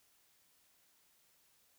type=silence; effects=white hiss -71 dBFS RMS until 1.78 s